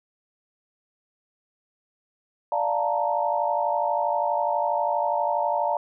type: chord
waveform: sine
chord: Bb major seventh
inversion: first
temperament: equal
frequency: 587.3 / 698.5 / 880 / 932.3 Hz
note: D5 / F5 / A5 / Bb5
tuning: 0 / 0 / 0 / 0 cents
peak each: -27 dBFS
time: 2.52-5.77 s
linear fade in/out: 2 ms
effects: none